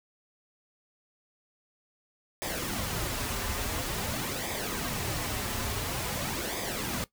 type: noise with flanger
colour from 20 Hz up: pink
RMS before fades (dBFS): -33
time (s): 2.42-7.04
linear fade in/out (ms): 0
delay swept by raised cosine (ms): 0.7 to 6.4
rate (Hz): 0.48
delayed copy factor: -0.6
effects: noise-tail reverb RT60 0.1 s tail -17 dB re dry